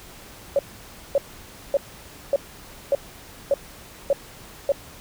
sine tone bursts, 559 Hz, C#5, 14 cents sharp, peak -15 dBFS, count 8, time 0.56-4.72 s, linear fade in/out 2 ms, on 30 ms, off 560 ms, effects pink hiss -44 dBFS RMS until 5 s

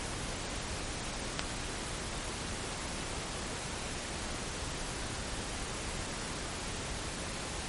clicks, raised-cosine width 0.2 ms, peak -11 / -23 dBFS, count 2, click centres 1.394 / 1.398 s, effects pink hiss -38 dBFS RMS until 7.68 s + MP3 48 kbps

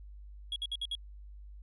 triangle tone bursts, 3322 Hz, G#7, in tune, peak -31 dBFS, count 5, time 0.52-0.952 s, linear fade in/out 2 ms, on 40 ms, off 58 ms, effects added 50 Hz sine -46 dBFS peak until 1.62 s + resampled to 24000 Hz

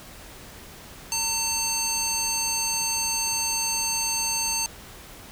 square tone with band-pass filter, 900 Hz, A5, 39 cents sharp, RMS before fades -26 dBFS, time 1.12-4.66 s, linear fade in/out 0 ms, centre 6800 Hz, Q 2.1, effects pink hiss -44 dBFS RMS until 5.31 s

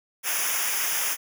white noise with comb filter, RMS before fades -26 dBFS, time 0.23-1.17 s, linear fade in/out 50 ms, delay 0.24 ms, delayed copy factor -1, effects none

